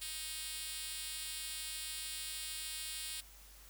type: tone with high-pass filter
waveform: 5% pulse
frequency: 313.2 Hz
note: D#4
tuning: 11 cents sharp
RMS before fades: -43 dBFS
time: 0.01-3.21 s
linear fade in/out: 10 ms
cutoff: 4800 Hz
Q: 0.76
effects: added 50 Hz sine -58 dBFS peak until 3.69 s + white hiss -59 dBFS RMS until 3.69 s